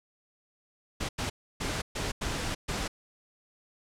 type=noise bursts at uneven times; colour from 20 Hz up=pink; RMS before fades=-32 dBFS; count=6; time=1-1.09 / 1.18-1.3 / 1.6-1.82 / 1.95-2.12 / 2.21-2.55 / 2.68-2.88 s; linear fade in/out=10 ms; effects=low-pass 8000 Hz 12 dB/octave